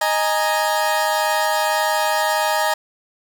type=chord; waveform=30% pulse; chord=D# suspended fourth; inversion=none; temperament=equal; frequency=622.3 / 830.6 / 932.3 Hz; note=D#5 / G#5 / A#5; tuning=0 / 0 / 0 cents; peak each=-19 dBFS; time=0.01-2.74 s; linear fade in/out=5 ms; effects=none